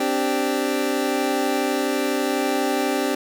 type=chord; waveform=25% pulse; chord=C suspended second; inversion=none; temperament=equal; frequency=261.6 / 293.7 / 392 Hz; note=C4 / D4 / G4; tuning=0 / 0 / 0 cents; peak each=-21 dBFS; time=0-3.15 s; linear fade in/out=5 ms; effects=none